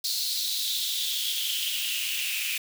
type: noise with high-pass filter sweep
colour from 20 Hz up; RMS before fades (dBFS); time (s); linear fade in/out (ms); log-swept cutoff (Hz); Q
white; -29; 0.04-2.58; 5; 4300 to 2500; 5.8
effects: none